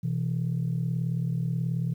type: tone pair together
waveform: sine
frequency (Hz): 126.28 / 164.81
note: B2 / E3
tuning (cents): +39 / 0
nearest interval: perfect fourth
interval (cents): 461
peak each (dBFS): -27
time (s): 0.03-1.94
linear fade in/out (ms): 10
effects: tanh soft clip ceiling -20 dBFS + 10-bit